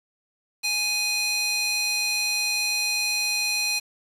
square tone with high-pass filter, 830.6 Hz, G#5, in tune, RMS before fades -25 dBFS, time 0.63-3.8 s, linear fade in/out 20 ms, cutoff 3200 Hz, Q 2.3, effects resampled to 32000 Hz + 7-bit

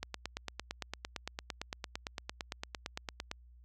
click train, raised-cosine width 0.2 ms, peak -20 dBFS, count 30, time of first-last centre 0.03-3.314 s, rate 8.83 Hz, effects added 60 Hz sine -55 dBFS peak until 3.64 s

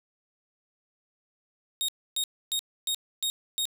sawtooth tone bursts, 3729 Hz, A#7, in tune, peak -23 dBFS, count 6, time 1.81-3.654 s, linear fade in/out 0 ms, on 74 ms, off 280 ms, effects none

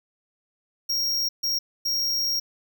square tone bursts at uneven times, 5588 Hz, F8, in tune, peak -23 dBFS, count 3, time 0.89-1.29 / 1.43-1.59 / 1.85-2.4 s, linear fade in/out 10 ms, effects none

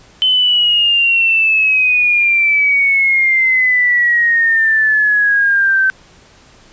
sine exponential sweep, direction down, 3058 to 1540 Hz, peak -9 dBFS, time 0.22-5.9 s, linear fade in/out 0 ms, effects pink hiss -45 dBFS RMS until 6.72 s + resampled to 16000 Hz

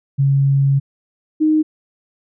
sine tone pair in turn, 138.1 / 310 Hz, C#3 / D#4, -6 / -6 cents, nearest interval octave + major second, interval 1400 cents, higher second, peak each -11 dBFS, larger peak neither, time 0.18-0.8 / 1.4-1.63 s, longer first, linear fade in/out 20 ms, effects none

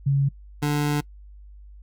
sine / 25% pulse tone pair in turn, 138.9 / 147.1 Hz, C#3 / D3, +4 / +3 cents, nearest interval minor second, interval 99 cents, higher second, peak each -17 dBFS, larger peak neither, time 0.06-0.29 / 0.62-1.01 s, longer second, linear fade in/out 10 ms, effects noise-tail reverb RT60 0.1 s tail -23 dB re dry + added 50 Hz sine -42 dBFS peak until 1.82 s

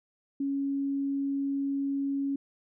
sine tone, 277.2 Hz, C#4, in tune, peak -27 dBFS, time 0.4-2.36 s, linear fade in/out 5 ms, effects none

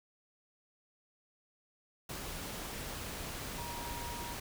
sine tone in noise, 950 Hz, A#5, 33 cents sharp, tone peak -44 dBFS, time 3.58-4.34 s, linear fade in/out 5 ms, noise pink, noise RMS -42 dBFS, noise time 2.09-4.4 s, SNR -5 dB, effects none

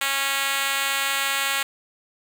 5% pulse tone with high-pass filter, 274.9 Hz, C#4, 14 cents flat, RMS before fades -24 dBFS, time 0.01-1.63 s, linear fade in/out 5 ms, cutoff 1000 Hz, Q 0.55, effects 8-bit

